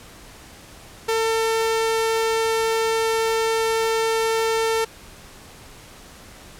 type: tone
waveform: sawtooth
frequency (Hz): 449.1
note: A4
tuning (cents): +35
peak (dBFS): -15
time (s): 1.08-4.85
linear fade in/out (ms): 10
effects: pink hiss -44 dBFS RMS until 6.59 s + low-pass 12000 Hz 12 dB/octave